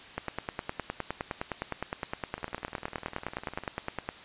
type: two click trains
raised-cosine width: 0.5 ms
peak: -16 / -24 dBFS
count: 39 / 26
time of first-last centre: 0.18-4.089 / 2.38-3.636 s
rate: 9.72 / 19.9 Hz
effects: white hiss -48 dBFS RMS until 4.24 s + resampled to 8000 Hz